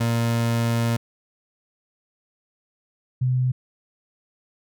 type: tone pair in turn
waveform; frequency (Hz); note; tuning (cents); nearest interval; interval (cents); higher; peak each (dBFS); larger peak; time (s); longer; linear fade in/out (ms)
30% pulse / sine; 116.54 / 127.24; A#2 / C3; 0 / -48; major second; 152; second; -17 / -18; first; 0-0.97 / 3.21-3.52; first; 10
effects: none